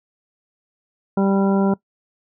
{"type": "harmonic tone", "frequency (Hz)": 196, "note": "G3", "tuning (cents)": 0, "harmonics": [1, 2, 3, 4, 5, 7], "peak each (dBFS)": [-16, -22, -26, -28, -30, -33], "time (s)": [1.17, 1.74], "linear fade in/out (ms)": 5, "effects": ["noise-tail reverb RT60 0.1 s tail -21 dB re dry"]}